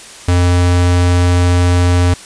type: tone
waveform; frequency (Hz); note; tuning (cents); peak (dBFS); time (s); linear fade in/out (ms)
square; 88.6; F2; +25; -9; 0.28-2.14; 5
effects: white hiss -34 dBFS RMS until 2.25 s + resampled to 22050 Hz